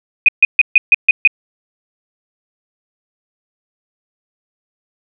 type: tone bursts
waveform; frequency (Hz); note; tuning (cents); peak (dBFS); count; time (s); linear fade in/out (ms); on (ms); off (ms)
sine; 2489; D#7; 0; -3; 7; 0.26-1.275; 2; 25; 140
effects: none